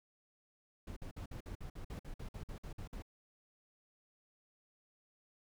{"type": "noise bursts", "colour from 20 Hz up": "brown", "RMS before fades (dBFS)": -45, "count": 15, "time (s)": [0.87, 3.023], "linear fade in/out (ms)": 5, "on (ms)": 95, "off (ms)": 52, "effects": []}